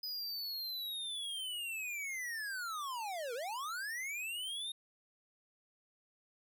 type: linear two-way sweep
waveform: square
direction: down then up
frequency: 5010 to 450 to 3717 Hz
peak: -39 dBFS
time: 0.03-4.72 s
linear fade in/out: 5 ms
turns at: 3.34 s
effects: none